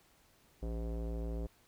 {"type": "tone with low-pass filter", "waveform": "square", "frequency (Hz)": 56.7, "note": "A#1", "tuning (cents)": -47, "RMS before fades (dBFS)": -38, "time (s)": [0.62, 1.47], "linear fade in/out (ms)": 10, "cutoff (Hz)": 510, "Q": 2, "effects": ["pink hiss -67 dBFS RMS until 1.67 s"]}